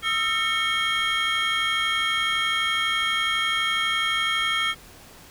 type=tone cluster; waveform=triangle; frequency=1270 / 1342 / 1819 / 2209 / 3225 Hz; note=D#6 / E6 / A#6 / C#7 / G7; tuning=+35 / +31 / -43 / -7 / +48 cents; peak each=-30 / -27 / -29 / -25 / -24 dBFS; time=0.02-4.75 s; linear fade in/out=50 ms; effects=pink hiss -47 dBFS RMS until 5.3 s